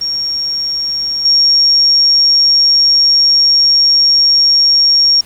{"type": "tone with level steps", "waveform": "sine", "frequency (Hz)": 5550, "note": "F8", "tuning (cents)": -12, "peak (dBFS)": [-14, -6], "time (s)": [0.01, 5.21], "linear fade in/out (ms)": 5, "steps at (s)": 1.25, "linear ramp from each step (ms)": 5, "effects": ["pink hiss -40 dBFS RMS until 5.25 s"]}